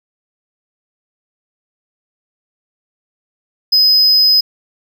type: tone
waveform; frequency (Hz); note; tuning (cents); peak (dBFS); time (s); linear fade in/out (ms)
triangle; 5040; D#8; +21; -6; 3.72-4.41; 10
effects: none